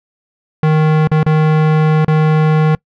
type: tone with dropouts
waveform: square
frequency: 155.5 Hz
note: D#3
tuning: 1 cent flat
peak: -9 dBFS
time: 0.63-2.75 s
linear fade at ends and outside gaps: 2 ms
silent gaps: 1.074-1.115 / 1.231-1.263 / 2.047-2.08 s
effects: noise-tail reverb RT60 0.1 s tail -25 dB re dry + low-pass 2000 Hz 12 dB/octave